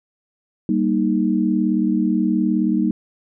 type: chord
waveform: sine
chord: Eb major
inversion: first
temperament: just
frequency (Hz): 194.45 / 233.3 / 311.1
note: G3 / Bb3 / Eb4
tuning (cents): -14 / +2 / 0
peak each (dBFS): -20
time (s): 0.69-2.91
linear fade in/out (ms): 2
effects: none